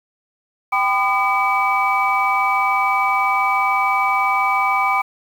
sine tone cluster, 783 / 1009 / 1216 / 2290 Hz, G5 / B5 / D#6 / D7, -2 / +37 / -40 / -44 cents, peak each -20 dBFS, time 0.72-5.02 s, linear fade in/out 10 ms, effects tanh soft clip ceiling -5 dBFS + 7-bit

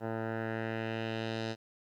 10% pulse tone with low-pass filter sweep, 112.3 Hz, A2, 36 cents sharp, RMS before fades -36 dBFS, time 0-1.56 s, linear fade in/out 50 ms, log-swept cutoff 1100 to 4700 Hz, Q 1.8, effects 11-bit

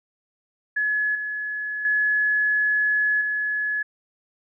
sine tone with level steps, 1700 Hz, G#6, 40 cents sharp, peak -20 / -26 / -18 / -22 dBFS, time 0.76-3.83 s, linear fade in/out 10 ms, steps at 1.15 / 1.85 / 3.21 s, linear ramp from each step 2 ms, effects none

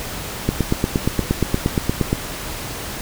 click train, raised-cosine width 3 ms, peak -3 dBFS, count 15, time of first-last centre 0.49-2.129 s, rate 8.54 Hz, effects pink hiss -29 dBFS RMS until 3.01 s

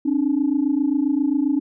sine tone pair together, 271.6 / 299.1 Hz, C#4 / D4, -35 / +32 cents, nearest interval major second, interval 167 cents, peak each -19 dBFS, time 0.05-1.6 s, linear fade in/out 10 ms, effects tanh soft clip ceiling -11 dBFS

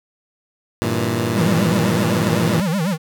15% pulse chord, E diminished, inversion first, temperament equal, 98 / 116.54 / 164.81 Hz, G2 / Bb2 / E3, 0 / 0 / 0 cents, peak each -18 / -14 / -19 dBFS, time 0.82-2.6 s, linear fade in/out 0 ms
square tone with vibrato, 178.9 Hz, F3, 42 cents sharp, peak -18 dBFS, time 1.34-2.98 s, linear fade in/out 50 ms, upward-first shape sine, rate 7.9 Hz, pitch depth 240 cents each way
effects none

